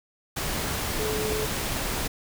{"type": "tone in noise", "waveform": "sine", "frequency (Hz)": 430, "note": "A4", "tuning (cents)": -40, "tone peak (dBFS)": -28, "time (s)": [0.99, 1.46], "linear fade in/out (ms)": 10, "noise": "pink", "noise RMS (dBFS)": -29, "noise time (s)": [0.36, 2.08], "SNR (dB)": -2, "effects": []}